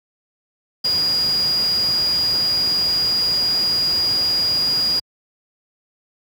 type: tone in noise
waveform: sine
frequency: 4864 Hz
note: D#8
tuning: 40 cents flat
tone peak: -16 dBFS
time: 0.84-5 s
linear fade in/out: 10 ms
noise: pink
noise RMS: -31 dBFS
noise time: 0.84-5 s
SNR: +12 dB
effects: high-pass 80 Hz 12 dB/octave